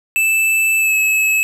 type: tone with pitch glide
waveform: square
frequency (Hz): 2637 to 2587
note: E7 to E7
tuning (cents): 0 to -33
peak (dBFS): -13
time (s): 0.16-1.43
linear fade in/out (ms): 0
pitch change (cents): -33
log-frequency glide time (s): 0.78-0.95
effects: none